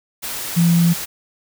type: tone in noise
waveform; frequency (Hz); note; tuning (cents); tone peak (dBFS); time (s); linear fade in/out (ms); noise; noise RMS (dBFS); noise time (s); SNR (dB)
sine; 170; F3; -46; -11; 0.56-0.94; 20; white; -27; 0.22-1.06; +13
effects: none